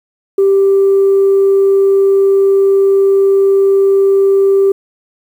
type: tone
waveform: sine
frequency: 392 Hz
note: G4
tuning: in tune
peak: -5 dBFS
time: 0.38-4.72 s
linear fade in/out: 5 ms
effects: tanh soft clip ceiling -3 dBFS + 7-bit